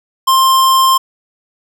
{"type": "tone", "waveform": "square", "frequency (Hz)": 1054, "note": "C6", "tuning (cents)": 12, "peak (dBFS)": -8, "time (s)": [0.27, 0.98], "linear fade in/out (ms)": 10, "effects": []}